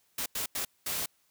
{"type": "noise bursts at uneven times", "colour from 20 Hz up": "white", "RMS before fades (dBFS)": -33, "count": 4, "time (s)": [[0.18, 0.26], [0.35, 0.46], [0.55, 0.65], [0.86, 1.06]], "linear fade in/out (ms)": 5, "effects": ["white hiss -70 dBFS RMS until 1.3 s"]}